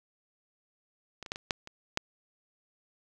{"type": "clicks", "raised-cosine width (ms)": 0.2, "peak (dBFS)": [-24, -25, -15, -22, -10, -27, -10], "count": 7, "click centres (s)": [1.227, 1.262, 1.319, 1.359, 1.508, 1.674, 1.974], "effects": []}